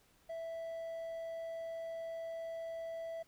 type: tone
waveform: triangle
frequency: 659.3 Hz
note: E5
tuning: in tune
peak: -38 dBFS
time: 0.29-3.23 s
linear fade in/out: 10 ms
effects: pink hiss -69 dBFS RMS until 3.27 s